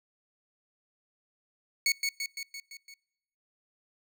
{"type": "tone with echo", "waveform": "20% pulse", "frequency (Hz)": 2217, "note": "C#7", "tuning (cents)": 0, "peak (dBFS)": -18, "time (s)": [1.86, 1.92], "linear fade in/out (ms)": 2, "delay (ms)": 170, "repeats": 6, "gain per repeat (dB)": -4, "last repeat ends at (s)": 2.94, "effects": ["noise-tail reverb RT60 0.9 s tail -26 dB re dry"]}